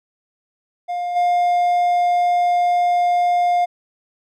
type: tone with level steps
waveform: triangle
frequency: 707 Hz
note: F5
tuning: 21 cents sharp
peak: -19 / -12 dBFS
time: 0.88-3.66 s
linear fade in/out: 20 ms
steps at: 1.15 s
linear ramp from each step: 20 ms
effects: none